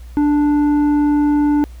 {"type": "tone with tanh clipping", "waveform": "triangle", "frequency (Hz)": 293.7, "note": "D4", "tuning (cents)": 0, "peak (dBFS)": -13, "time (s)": [0.17, 1.64], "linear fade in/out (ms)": 0, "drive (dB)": 12, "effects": ["added 60 Hz sine -32 dBFS peak until 1.8 s", "pink hiss -50 dBFS RMS until 1.8 s"]}